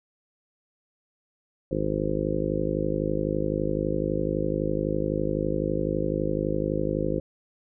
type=harmonic tone with a mistuned harmonic; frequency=51.91 Hz; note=G#1; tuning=in tune; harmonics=1 / 2 / 3 / 4 / 5 / 6 / 7 / 8 / 9 / 10; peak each=-35 / -37 / -31 / -34 / -36 / -31 / -32 / -35 / -34 / -31 dBFS; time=1.71-7.2 s; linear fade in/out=5 ms; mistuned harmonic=1; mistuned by=+20 cents; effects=none